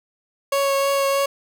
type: tone with vibrato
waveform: 30% pulse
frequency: 553 Hz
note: C#5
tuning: 4 cents flat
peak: -15 dBFS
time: 0.52-1.26 s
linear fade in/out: 5 ms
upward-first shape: triangle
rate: 3.2 Hz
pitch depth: 13 cents each way
effects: none